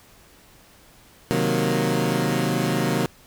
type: chord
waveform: 20% pulse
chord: C half-diminished seventh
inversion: none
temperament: equal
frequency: 130.81 / 155.56 / 185 / 233.1 Hz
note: C3 / Eb3 / Gb3 / Bb3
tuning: 0 / 0 / 0 / 0 cents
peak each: -21 dBFS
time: 1.31-3.06 s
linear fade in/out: 0 ms
effects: pink hiss -52 dBFS RMS until 3.26 s